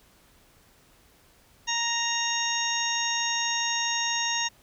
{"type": "harmonic tone", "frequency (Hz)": 932.3, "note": "A#5", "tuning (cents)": 0, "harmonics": [1, 2, 3, 4, 6, 7], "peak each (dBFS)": [-32, -32, -32, -32, -32, -32], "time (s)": [1.67, 4.49], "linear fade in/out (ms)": 20, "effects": ["pink hiss -59 dBFS RMS until 4.62 s"]}